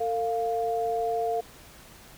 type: tone pair together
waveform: sine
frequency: 452.1 / 698.5 Hz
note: A4 / F5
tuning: +47 / 0 cents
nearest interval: minor sixth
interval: 753 cents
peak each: -28 / -27 dBFS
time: 0-1.41 s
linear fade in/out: 10 ms
effects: pink hiss -50 dBFS RMS until 2.17 s